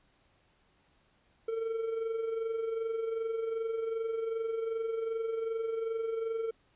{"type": "tone with amplitude modulation", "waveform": "triangle", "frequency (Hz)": 451.6, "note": "A4", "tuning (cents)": 45, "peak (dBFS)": -27, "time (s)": [1.48, 6.51], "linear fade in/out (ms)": 5, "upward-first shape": "sine", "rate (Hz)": 22.6, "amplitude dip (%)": 50, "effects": ["pink hiss -69 dBFS RMS until 6.75 s", "resampled to 8000 Hz"]}